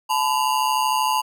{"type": "ring-modulated tone", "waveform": "square", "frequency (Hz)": 941, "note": "A#5", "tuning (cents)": 16, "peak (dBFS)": -16, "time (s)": [0.09, 1.22], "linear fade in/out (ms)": 20, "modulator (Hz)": 66.5, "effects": []}